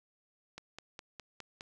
click train, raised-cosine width 0.2 ms, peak -27 dBFS, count 6, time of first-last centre 0.58-1.609 s, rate 4.86 Hz, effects none

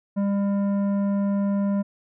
sine tone with tanh clipping, 200 Hz, G3, 35 cents sharp, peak -22 dBFS, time 0.16-1.83 s, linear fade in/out 20 ms, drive 11 dB, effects none

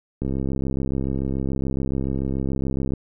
click train, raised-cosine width 3 ms, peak -13 dBFS, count 183, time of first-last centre 0.22-2.936 s, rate 67 Hz, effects none

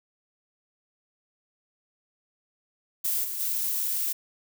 violet noise with level steps, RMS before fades -27 / -33 / -28 dBFS, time 3.04-4.13 s, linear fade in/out 10 ms, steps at 3.23 / 3.39 s, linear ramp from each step 20 ms, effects none

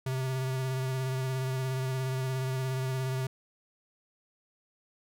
square tone with vibrato, 130.81 Hz, C3, in tune, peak -30 dBFS, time 0.06-3.27 s, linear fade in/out 5 ms, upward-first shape sine, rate 17 Hz, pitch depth 23 cents each way, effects none

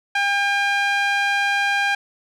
sawtooth tone with band-pass filter, 803 Hz, G5, 41 cents sharp, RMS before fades -20 dBFS, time 0.15-1.95 s, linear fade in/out 5 ms, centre 1900 Hz, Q 1.5, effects none

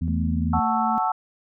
harmonic tone, 82.41 Hz, E2, in tune, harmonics 1 / 2 / 3, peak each -24 / -27 / -29 dBFS, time 0.01-0.6 s, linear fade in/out 10 ms
sine tone with pitch glide, 220 to 224.8 Hz, A3 to A3, 0 to +37 cents, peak -26 dBFS, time 0.08-0.98 s, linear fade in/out 0 ms, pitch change +37 cents, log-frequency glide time 0.21-0.33 s
sine chord, F# minor seventh, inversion none, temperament equal, 740 / 880 / 1108.7 / 1318.5 Hz, F#5 / A5 / C#6 / E6, 0 / 0 / 0 / 0 cents, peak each -25 / -24 / -30 / -26 dBFS, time 0.53-1.12 s, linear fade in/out 5 ms
effects none

